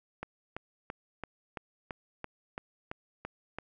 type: click train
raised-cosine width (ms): 0.5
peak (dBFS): -22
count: 11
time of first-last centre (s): 0.23-3.586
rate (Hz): 2.98
effects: none